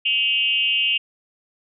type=tone with frequency modulation; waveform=sine; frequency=2794 Hz; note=F7; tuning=in tune; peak=-17 dBFS; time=0.05-0.98 s; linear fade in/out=10 ms; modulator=246 Hz; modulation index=0.96; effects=none